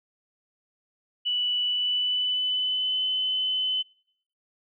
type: tone with pitch glide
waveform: sine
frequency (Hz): 2960 to 3031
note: F#7 to F#7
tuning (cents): 0 to +41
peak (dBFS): -23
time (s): 1.25-3.83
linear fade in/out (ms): 20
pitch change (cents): +41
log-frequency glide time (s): 1.62-3.04
effects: noise-tail reverb RT60 0.7 s tail -24 dB re dry